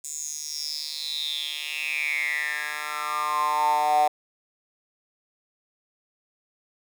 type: tone with high-pass filter sweep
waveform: 10% pulse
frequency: 150 Hz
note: D3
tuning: 37 cents sharp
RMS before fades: -27 dBFS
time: 0.04-4.08 s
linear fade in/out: 5 ms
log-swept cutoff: 7500 to 710 Hz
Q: 9.3
effects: none